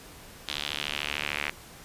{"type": "tone with band-pass filter sweep", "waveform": "sawtooth", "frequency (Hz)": 73.42, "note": "D2", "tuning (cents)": 0, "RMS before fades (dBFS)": -33, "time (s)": [0.48, 1.5], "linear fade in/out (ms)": 5, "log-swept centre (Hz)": [3600, 2300], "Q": 2.8, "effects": ["pink hiss -48 dBFS RMS until 1.84 s", "resampled to 32000 Hz"]}